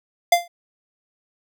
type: tone with exponential decay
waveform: square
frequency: 694 Hz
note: F5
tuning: 11 cents flat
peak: -9 dBFS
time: 0.32-0.48 s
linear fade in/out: 5 ms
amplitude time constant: 34 ms
effects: none